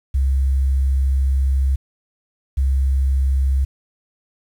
sine tone pair in turn, 67 / 67 Hz, C2 / C2, +42 / +42 cents, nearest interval unison, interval 0 cents, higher neither, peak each -14 dBFS, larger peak neither, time 0.14-1.76 / 2.57-3.65 s, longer first, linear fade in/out 10 ms, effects 8-bit

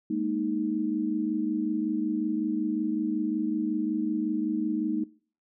sine chord, Ab suspended second, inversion none, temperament equal, 207.7 / 233.1 / 311.1 Hz, Ab3 / Bb3 / Eb4, 0 / 0 / 0 cents, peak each -32 / -31 / -28 dBFS, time 0.1-5.04 s, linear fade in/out 5 ms, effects noise-tail reverb RT60 0.4 s tail -19 dB re dry

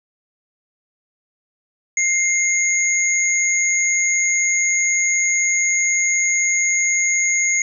sine tone pair together, 2107 / 6658 Hz, C7 / G#8, +12 / +3 cents, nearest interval octave + minor sixth, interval 1991 cents, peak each -18 / -18 dBFS, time 1.97-7.62 s, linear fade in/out 2 ms, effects none

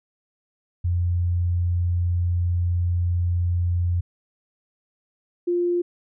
sine tone pair in turn, 87.7 / 350.2 Hz, F2 / F4, +8 / +5 cents, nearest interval 2 octaves, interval 2397 cents, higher second, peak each -19 dBFS, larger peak neither, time 0.84-4.01 / 5.47-5.82 s, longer first, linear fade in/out 10 ms, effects none

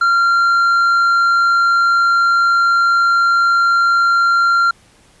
sine tone with tanh clipping, 1381 Hz, F6, 20 cents flat, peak -11 dBFS, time 0.01-4.71 s, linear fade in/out 5 ms, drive 5 dB, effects pink hiss -50 dBFS RMS until 5.2 s + resampled to 24000 Hz

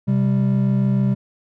triangle tone pair together, 130.2 / 196.74 Hz, C3 / G3, -8 / +7 cents, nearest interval perfect fifth, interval 715 cents, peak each -16 dBFS, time 0.07-1.15 s, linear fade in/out 20 ms, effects none

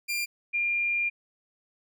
sawtooth / sine tone pair in turn, 2391 / 2400 Hz, D7 / D7, +30 / +37 cents, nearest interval unison, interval 7 cents, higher second, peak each -24 dBFS, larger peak neither, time 0.08-0.26 / 0.53-1.1 s, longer second, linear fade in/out 20 ms, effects none

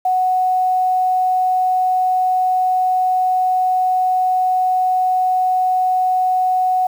sine tone with quantisation, 740 Hz, F#5, in tune, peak -13 dBFS, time 0.05-6.87 s, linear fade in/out 5 ms, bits 7, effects none

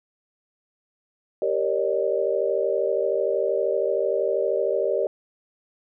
sine chord, Eb dominant seventh, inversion first, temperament equal with one note detuned, 392 / 466.2 / 554.4 / 607.3 Hz, G4 / Bb4 / Db5 / Eb5, 0 / 0 / 0 / -42 cents, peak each -26 dBFS, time 1.42-5.07 s, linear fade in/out 2 ms, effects none

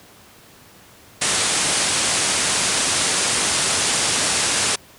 white low-pass noise, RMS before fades -20 dBFS, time 1.21-4.76 s, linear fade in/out 10 ms, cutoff 10000 Hz, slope 96 dB/octave, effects pink hiss -47 dBFS RMS until 4.98 s + high-pass 80 Hz 12 dB/octave

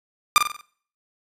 sawtooth tone with echo, 1200 Hz, D6, 37 cents sharp, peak -7 dBFS, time 0.36-0.38 s, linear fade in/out 0 ms, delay 46 ms, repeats 5, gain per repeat -6 dB, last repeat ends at 0.61 s, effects noise-tail reverb RT60 0.5 s tail -20 dB re dry + resampled to 32000 Hz

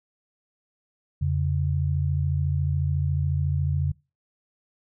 sine tone pair together, 85.98 / 140 Hz, F2 / C#3, -27 / +18 cents, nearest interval minor sixth, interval 845 cents, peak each -24 dBFS, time 1.21-3.92 s, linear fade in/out 10 ms, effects noise-tail reverb RT60 0.3 s tail -24 dB re dry

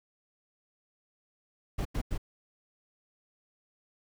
brown noise bursts, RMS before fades -31 dBFS, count 3, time 1.78-2.179 s, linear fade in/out 10 ms, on 73 ms, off 90 ms, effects none

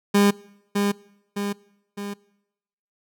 30% pulse tone with echo, 202.4 Hz, G#3, 44 cents flat, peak -12 dBFS, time 0.14-0.31 s, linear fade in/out 10 ms, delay 610 ms, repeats 3, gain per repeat -5 dB, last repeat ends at 2.14 s, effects noise-tail reverb RT60 0.9 s tail -24 dB re dry

